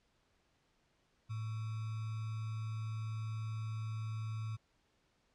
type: tone with sample-and-hold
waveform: sine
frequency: 109.9 Hz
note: A2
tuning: 2 cents flat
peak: -37 dBFS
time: 1.29-4.57 s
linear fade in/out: 20 ms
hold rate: 1225 Hz
effects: pink hiss -75 dBFS RMS until 5.34 s + low-pass 6000 Hz 12 dB/octave